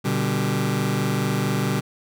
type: chord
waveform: sawtooth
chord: G major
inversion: first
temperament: just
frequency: 122.5 / 147 / 196 Hz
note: B2 / D3 / G3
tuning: -14 / +2 / 0 cents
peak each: -21 dBFS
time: 0.04-1.81 s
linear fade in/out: 20 ms
effects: none